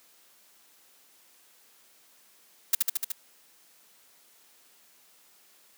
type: noise with echo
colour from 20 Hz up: blue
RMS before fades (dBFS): -20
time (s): 2.73-2.75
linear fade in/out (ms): 5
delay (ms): 74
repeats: 5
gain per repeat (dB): -2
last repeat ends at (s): 3.12
effects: white hiss -60 dBFS RMS until 5.77 s + high-pass 200 Hz 12 dB/octave